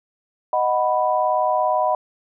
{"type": "chord", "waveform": "sine", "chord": "B major", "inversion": "first", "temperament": "equal", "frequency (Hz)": [622.3, 740, 987.8], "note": ["D#5", "F#5", "B5"], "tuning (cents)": [0, 0, 0], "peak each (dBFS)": -21, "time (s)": [0.53, 1.95], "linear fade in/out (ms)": 2, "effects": []}